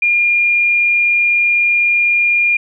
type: tone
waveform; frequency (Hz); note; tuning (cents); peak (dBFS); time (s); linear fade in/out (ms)
sine; 2412; D7; +46; -10; 0.02-2.57; 5
effects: none